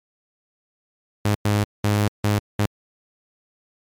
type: tone bursts at uneven times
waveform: sawtooth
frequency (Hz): 103.83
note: G#2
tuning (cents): 0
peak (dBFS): -13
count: 5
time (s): 1.25-1.35 / 1.45-1.64 / 1.84-2.08 / 2.24-2.39 / 2.59-2.66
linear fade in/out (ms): 5
effects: MP3 96 kbps